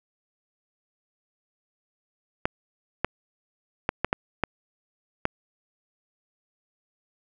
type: clicks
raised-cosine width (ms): 0.5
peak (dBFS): -7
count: 7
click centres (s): 2.455 / 3.046 / 3.891 / 4.046 / 4.129 / 4.437 / 5.254
effects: none